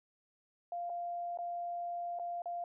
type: tone with dropouts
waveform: sine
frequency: 696 Hz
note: F5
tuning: 6 cents flat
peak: -36 dBFS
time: 0.72-2.64 s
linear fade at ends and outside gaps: 2 ms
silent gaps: 0.896-0.899 / 1.374-1.387 / 2.189-2.196 / 2.42-2.457 s
effects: none